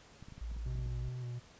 clicks, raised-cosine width 5 ms, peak -37 dBFS, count 10, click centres 0.226 / 0.285 / 0.323 / 0.38 / 0.517 / 0.565 / 0.666 / 0.753 / 0.789 / 0.863 s
sine tone, 56 Hz, A1, 31 cents sharp, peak -37 dBFS, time 0.41-1.09 s, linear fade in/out 5 ms
triangle tone with vibrato, 123.47 Hz, B2, in tune, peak -36 dBFS, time 0.65-1.4 s, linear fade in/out 20 ms, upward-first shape square, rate 2.6 Hz, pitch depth 27 cents each way
effects pink hiss -59 dBFS RMS until 1.59 s + resampled to 16000 Hz

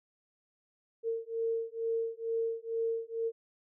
sine beating tone pair, 454.7 / 456.9 Hz, A#4 / A#4, -43 / -35 cents, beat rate 2.2 Hz, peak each -34 / -34 dBFS, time 1.03-3.32 s, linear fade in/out 50 ms, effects none

